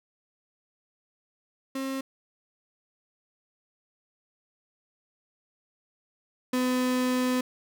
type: tone pair in turn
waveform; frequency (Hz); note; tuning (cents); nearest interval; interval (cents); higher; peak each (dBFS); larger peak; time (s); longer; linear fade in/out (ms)
35% pulse; 267.8 / 252.8; C4 / B3; +40 / +41; minor second; 99; first; -28 / -22; second; 1.75-2.01 / 6.53-7.41; second; 5
effects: none